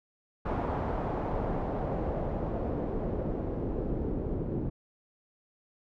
pink noise with low-pass filter sweep, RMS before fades -32 dBFS, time 0.45-4.7 s, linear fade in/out 10 ms, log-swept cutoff 940 to 350 Hz, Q 1.4, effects none

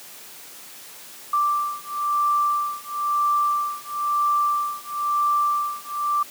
sine beating tone pair, 1174.7 / 1175.7 Hz, D6 / D6, 0 / +2 cents, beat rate 1 Hz, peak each -23 dBFS, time 1.33-6.23 s, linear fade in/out 5 ms, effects white hiss -42 dBFS RMS until 6.3 s + high-pass 150 Hz 12 dB/octave

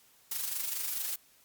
blue noise with amplitude modulation, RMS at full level -32 dBFS, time 0.31-1.16 s, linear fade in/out 5 ms, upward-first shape sine, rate 24.6 Hz, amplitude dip 55%, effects white hiss -63 dBFS RMS until 1.44 s + Opus 48 kbps

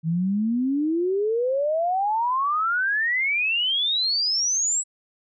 sine exponential sweep, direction up, 156.8 to 7902 Hz, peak -20 dBFS, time 0.03-4.84 s, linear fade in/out 50 ms, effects none

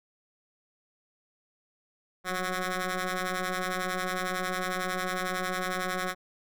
10% pulse ring-modulated tone, 184.9 Hz, F#3, 1 cent flat, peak -18 dBFS, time 2.24-6.15 s, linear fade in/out 50 ms, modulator 919 Hz, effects none

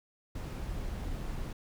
brown noise, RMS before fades -37 dBFS, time 0.35-1.53 s, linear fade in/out 5 ms, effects none

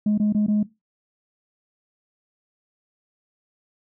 sine tone with dropouts, 210 Hz, G#3, 19 cents sharp, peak -15 dBFS, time 0.06-0.63 s, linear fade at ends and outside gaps 5 ms, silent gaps 0.178-0.198 / 0.326-0.347 / 0.465-0.481 s, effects noise-tail reverb RT60 0.2 s tail -18 dB re dry + tanh soft clip ceiling -15 dBFS

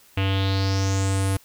square tone with low-pass filter sweep, 96.8 Hz, G2, 21 cents flat, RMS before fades -22 dBFS, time 0.17-1.37 s, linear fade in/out 5 ms, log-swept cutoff 2700 to 11000 Hz, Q 4.6, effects white hiss -54 dBFS RMS until 1.44 s

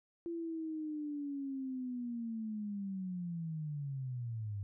sine linear sweep, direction down, 340.9 to 98 Hz, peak -37 dBFS, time 0.26-4.63 s, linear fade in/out 0 ms, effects none

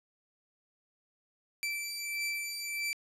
sawtooth beating tone pair, 2331 / 2332.6 Hz, D7 / D7, -14 / -12 cents, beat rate 1.6 Hz, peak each -32 / -36 dBFS, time 1.63-2.93 s, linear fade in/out 0 ms, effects resampled to 32000 Hz + 11-bit

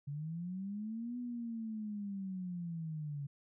sine linear two-way sweep, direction up then down, 139.3 to 246.9 to 139.3 Hz, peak -38 dBFS, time 0.07-3.27 s, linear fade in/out 10 ms, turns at 1.18 s, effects none

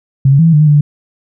sine tone with pitch steps, 135.3 / 139 / 163.9 / 164.9 / 149.2 / 153.1 / 147.7 / 146.8 Hz, C#3 / C#3 / E3 / E3 / D3 / D#3 / D3 / D3, -42 / +5 / -10 / +1 / +28 / -28 / +10 / 0 cents, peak -4 dBFS, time 0.25-0.81 s, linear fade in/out 5 ms, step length 70 ms, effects none

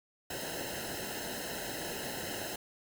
pink noise with comb filter, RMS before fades -39 dBFS, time 0.3-2.56 s, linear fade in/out 5 ms, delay 0.86 ms, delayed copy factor -0.95, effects none

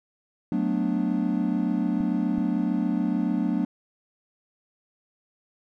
triangle chord, B minor seventh, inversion second, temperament equal, 185 / 220 / 246.9 / 293.7 Hz, F#3 / A3 / B3 / D4, 0 / 0 / 0 / 0 cents, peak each -26 dBFS, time 0.52-3.65 s, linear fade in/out 2 ms
clicks, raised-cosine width 5 ms, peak -27 dBFS, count 2, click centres 2.006 / 2.383 s
effects none

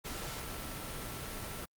sine tone in noise, 1339 Hz, E6, 27 cents sharp, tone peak -52 dBFS, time 0.04-1.66 s, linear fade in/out 20 ms, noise pink, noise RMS -41 dBFS, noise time 0.04-1.66 s, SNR -14 dB, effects Opus 48 kbps

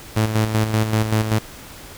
sawtooth tone with tremolo, 109.2 Hz, A2, 13 cents flat, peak -11 dBFS, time 0.16-1.39 s, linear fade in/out 10 ms, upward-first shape square, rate 5.2 Hz, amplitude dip 55%, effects pink hiss -39 dBFS RMS until 1.97 s

